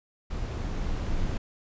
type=noise with level ramp; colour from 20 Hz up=brown; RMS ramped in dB=-31 to -28 dBFS; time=0.3-1.38 s; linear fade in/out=10 ms; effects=resampled to 16000 Hz